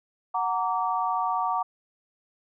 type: chord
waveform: sine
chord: Gb augmented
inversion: none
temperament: just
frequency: 740 / 925 / 1156.2 Hz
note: Gb5 / Bb5 / D6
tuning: 0 / -14 / -27 cents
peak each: -28 dBFS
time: 0.34-1.63 s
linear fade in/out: 10 ms
effects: none